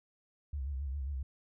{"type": "tone with vibrato", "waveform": "sine", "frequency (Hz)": 68.8, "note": "C#2", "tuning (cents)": -12, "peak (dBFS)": -34, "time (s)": [0.53, 1.23], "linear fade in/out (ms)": 5, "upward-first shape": "sine", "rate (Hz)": 7.4, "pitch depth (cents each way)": 110, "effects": []}